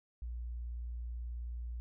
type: tone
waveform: sine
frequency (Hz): 59.3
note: A#1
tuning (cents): +30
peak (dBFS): -38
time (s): 0.22-1.8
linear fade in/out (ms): 0
effects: none